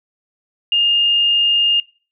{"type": "tone", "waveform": "sine", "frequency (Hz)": 2826, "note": "F7", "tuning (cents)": 20, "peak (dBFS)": -12, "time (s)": [0.72, 1.8], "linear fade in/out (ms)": 2, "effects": ["noise-tail reverb RT60 0.4 s tail -23 dB re dry"]}